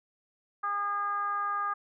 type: tone with frequency modulation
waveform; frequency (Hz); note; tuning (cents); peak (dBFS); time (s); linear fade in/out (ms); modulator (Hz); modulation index
sine; 1220; D#6; -34; -28; 0.63-1.74; 10; 408; 0.62
effects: none